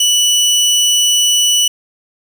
25% pulse tone, 2960 Hz, F#7, in tune, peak -6 dBFS, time 0-1.68 s, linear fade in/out 5 ms, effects none

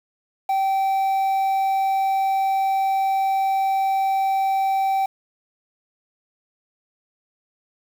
triangle tone with quantisation, 775 Hz, G5, 20 cents flat, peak -16 dBFS, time 0.49-5.06 s, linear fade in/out 5 ms, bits 7, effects none

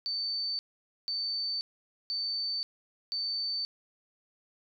sine tone bursts, 4551 Hz, C#8, 45 cents sharp, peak -30 dBFS, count 4, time 0.06-3.65 s, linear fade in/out 0 ms, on 530 ms, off 490 ms, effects none

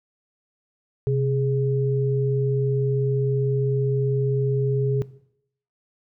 sine tone pair together, 130.81 / 415.3 Hz, C3 / G#4, 0 / 0 cents, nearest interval octave + minor sixth, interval 2000 cents, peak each -20 / -24 dBFS, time 1.07-5.02 s, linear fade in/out 0 ms, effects noise-tail reverb RT60 0.7 s tail -18 dB re dry

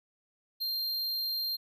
square tone, 4186 Hz, C8, in tune, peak -31 dBFS, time 0.6-1.57 s, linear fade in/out 20 ms, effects none

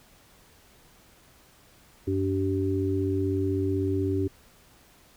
harmonic tone, 96 Hz, G2, 36 cents flat, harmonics 1 / 3 / 4, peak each -28 / -28 / -28 dBFS, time 2.07-4.28 s, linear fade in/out 10 ms, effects pink hiss -57 dBFS RMS until 5.16 s

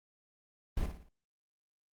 brown noise with echo, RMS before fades -31 dBFS, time 0.77-0.86 s, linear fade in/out 2 ms, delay 57 ms, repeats 4, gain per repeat -7 dB, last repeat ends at 1.088 s, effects Opus 24 kbps

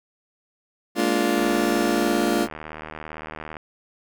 30% pulse chord, Bb dominant seventh, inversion third, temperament just, 209.8 / 233.1 / 291.4 / 349.6 Hz, Ab3 / Bb3 / D4 / F4, +18 / 0 / -13 / +2 cents, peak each -24 / -24 / -22 / -21 dBFS, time 0.95-2.48 s, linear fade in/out 50 ms
click train, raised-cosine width 0.5 ms, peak -19 dBFS, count 171, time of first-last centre 1.38-3.568 s, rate 77.7 Hz
effects none

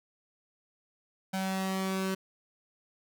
sawtooth tone pair together, 190.3 / 380.9 Hz, F#3 / G4, +49 / -50 cents, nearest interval octave, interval 1201 cents, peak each -26 / -32 dBFS, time 1.33-2.15 s, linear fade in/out 10 ms, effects none

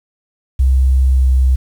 sine tone with pitch glide, 65.41 to 64.7 Hz, C2 to C2, 0 to -19 cents, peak -8 dBFS, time 0.59-1.56 s, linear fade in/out 10 ms, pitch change -19 cents, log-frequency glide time 1.14-1.22 s, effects 7-bit

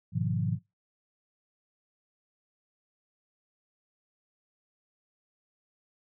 sine chord, F half-diminished seventh, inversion first, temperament equal with one note detuned, 103.83 / 123.47 / 155.56 / 177.15 Hz, Ab2 / Cb3 / Eb3 / F3, 0 / 0 / 0 / +25 cents, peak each -32 dBFS, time 0.12-0.59 s, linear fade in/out 50 ms, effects noise-tail reverb RT60 0.2 s tail -20 dB re dry

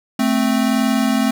square tone pair together, 220 / 261.5 Hz, A3 / C4, 0 / -1 cents, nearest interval minor third, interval 299 cents, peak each -18 dBFS, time 0.19-1.31 s, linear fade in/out 5 ms, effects none

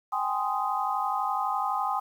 sine chord, Ab major seventh, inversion third, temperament just, 778.7 / 830.6 / 1038.3 / 1245.9 Hz, G5 / Ab5 / C6 / Eb6, -12 / 0 / -14 / +2 cents, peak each -31 dBFS, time 0.12-2 s, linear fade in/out 10 ms, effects 9-bit

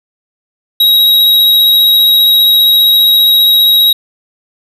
square tone with vibrato, 3826 Hz, A#7, 44 cents sharp, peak -5 dBFS, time 0.8-3.93 s, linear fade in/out 5 ms, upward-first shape triangle, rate 15 Hz, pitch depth 12 cents each way, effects none

